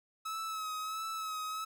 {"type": "tone with vibrato", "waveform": "45% pulse", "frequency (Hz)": 1289, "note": "E6", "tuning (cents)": -39, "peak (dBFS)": -36, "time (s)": [0.25, 1.65], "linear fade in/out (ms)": 10, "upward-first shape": "sine", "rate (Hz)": 1.5, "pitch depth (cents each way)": 35, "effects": []}